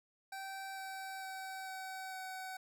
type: tone with pitch steps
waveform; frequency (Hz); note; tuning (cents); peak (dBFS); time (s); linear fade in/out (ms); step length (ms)
25% pulse; 775 / 769.6 / 764.3 / 759.1 / 753.8; G5 / G5 / G5 / F#5 / F#5; -20 / -32 / -44 / +44 / +32; -39; 0.32-2.57; 5; 450
effects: none